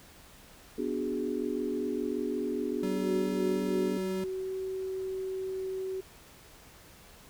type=chord; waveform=sine; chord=G# half-diminished seventh; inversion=first; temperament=equal; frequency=246.9 / 293.7 / 370 / 415.3 Hz; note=B3 / D4 / F#4 / G#4; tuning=0 / 0 / 0 / 0 cents; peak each=-35 dBFS; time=0.78-3.98 s; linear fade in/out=5 ms
type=tone; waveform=square; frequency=189.9 Hz; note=F#3; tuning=45 cents sharp; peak=-34 dBFS; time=2.83-4.24 s; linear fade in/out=2 ms
type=tone with pitch glide; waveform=sine; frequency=373.1 to 378.3 Hz; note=F#4 to F#4; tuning=+14 to +38 cents; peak=-32 dBFS; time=2.96-6.01 s; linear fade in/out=10 ms; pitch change=+24 cents; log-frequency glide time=4.06-4.55 s
effects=pink hiss -54 dBFS RMS until 7.29 s